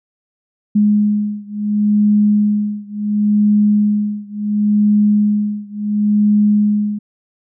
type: beating tone pair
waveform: sine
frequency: 208.2 / 208.91 Hz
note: G#3 / G#3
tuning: +5 / +10 cents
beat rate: 0.71 Hz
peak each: -14 / -15 dBFS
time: 0.75-6.99 s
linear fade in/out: 10 ms
effects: none